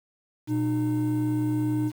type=tone pair together; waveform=triangle; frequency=121 / 304.9 Hz; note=B2 / D#4; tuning=-35 / -35 cents; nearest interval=octave + major third; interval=1600 cents; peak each=-25 / -22 dBFS; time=0.47-1.92 s; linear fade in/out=50 ms; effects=tanh soft clip ceiling -13 dBFS + 8-bit